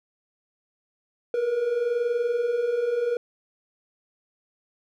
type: tone pair together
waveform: triangle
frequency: 459.9 / 480.6 Hz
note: A#4 / B4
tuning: -23 / -47 cents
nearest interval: minor second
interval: 76 cents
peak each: -28 / -21 dBFS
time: 1.34-3.17 s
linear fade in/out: 2 ms
effects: none